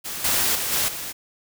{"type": "noise with level steps", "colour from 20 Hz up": "white", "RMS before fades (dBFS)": [-31, -21, -26, -22, -32], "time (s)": [0.04, 1.13], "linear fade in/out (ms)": 20, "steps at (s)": [0.24, 0.55, 0.72, 0.88], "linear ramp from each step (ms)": 5, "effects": []}